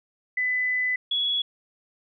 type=tone pair in turn; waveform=sine; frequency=2003 / 3369 Hz; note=B6 / G#7; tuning=+24 / +24 cents; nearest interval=major sixth; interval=900 cents; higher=second; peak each=-22 dBFS; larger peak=neither; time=0.37-0.96 / 1.11-1.42 s; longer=first; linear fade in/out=5 ms; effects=none